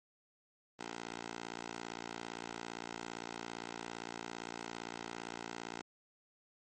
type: tone with high-pass filter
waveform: 10% pulse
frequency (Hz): 57.6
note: A#1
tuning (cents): -20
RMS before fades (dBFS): -45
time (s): 0.79-5.82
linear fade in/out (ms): 5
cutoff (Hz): 410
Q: 0.63
effects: MP3 32 kbps